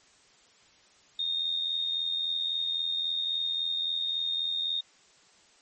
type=tone with amplitude modulation; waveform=sine; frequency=3685 Hz; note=A#7; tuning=21 cents flat; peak=-25 dBFS; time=1.19-4.81 s; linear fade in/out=5 ms; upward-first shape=sine; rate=83.7 Hz; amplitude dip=50%; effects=white hiss -60 dBFS RMS until 5.61 s + MP3 32 kbps